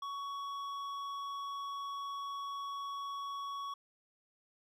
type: tone with hard clipping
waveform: sine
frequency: 1119 Hz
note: C#6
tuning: 16 cents sharp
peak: -40 dBFS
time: 0.02-3.74 s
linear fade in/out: 5 ms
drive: 8 dB
effects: none